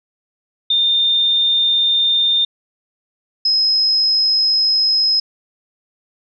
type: tone pair in turn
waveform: sine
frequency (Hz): 3619 / 5118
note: A7 / D#8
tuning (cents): +48 / +48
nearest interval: tritone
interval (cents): 600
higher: second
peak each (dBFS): -12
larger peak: neither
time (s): 0.7-2.45 / 3.45-5.2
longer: neither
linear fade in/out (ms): 5
effects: none